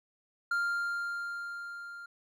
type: tone with level ramp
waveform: triangle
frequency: 1396.9 Hz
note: F6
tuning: in tune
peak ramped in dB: -25 to -41 dBFS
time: 0.51-2.06 s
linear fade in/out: 5 ms
effects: none